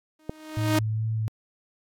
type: tone with exponential growth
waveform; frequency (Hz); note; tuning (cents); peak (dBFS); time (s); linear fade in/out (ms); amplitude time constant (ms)
sawtooth; 311.1; D#4; 0; -15; 0.19-0.79; 5; 130
type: click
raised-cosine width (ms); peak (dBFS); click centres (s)
2; -15; 0.295
type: tone with vibrato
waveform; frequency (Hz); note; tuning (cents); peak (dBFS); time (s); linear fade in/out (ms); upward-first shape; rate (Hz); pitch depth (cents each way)
sine; 110; A2; 0; -24; 0.57-1.28; 0; sine; 2.4; 18
effects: AAC 64 kbps